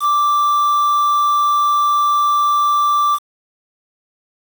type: tone with quantisation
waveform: triangle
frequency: 1173 Hz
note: D6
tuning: 2 cents flat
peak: -10 dBFS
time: 0-3.19 s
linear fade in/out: 50 ms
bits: 5
effects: none